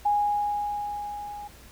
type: tone with level ramp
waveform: sine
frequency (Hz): 825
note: G#5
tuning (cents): -12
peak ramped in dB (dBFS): -19 to -36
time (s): 0.05-1.48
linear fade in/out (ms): 10
effects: added 60 Hz sine -51 dBFS peak until 1.71 s + pink hiss -51 dBFS RMS until 1.71 s